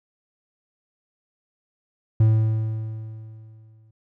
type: tone with exponential decay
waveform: triangle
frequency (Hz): 110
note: A2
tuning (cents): 0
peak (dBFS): -10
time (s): 2.2-3.91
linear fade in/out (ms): 5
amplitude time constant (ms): 370
effects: none